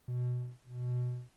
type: tone with tremolo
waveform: triangle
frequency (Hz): 123.47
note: B2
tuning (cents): 0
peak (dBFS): -28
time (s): 0.08-1.29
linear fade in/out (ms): 5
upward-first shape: sine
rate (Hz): 1.4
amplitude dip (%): 100
effects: pink hiss -69 dBFS RMS until 1.36 s + Opus 24 kbps